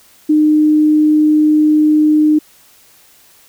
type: tone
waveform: sine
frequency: 304.9 Hz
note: D#4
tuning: 35 cents flat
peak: -7 dBFS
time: 0.29-2.39 s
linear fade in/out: 10 ms
effects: white hiss -47 dBFS RMS until 3.48 s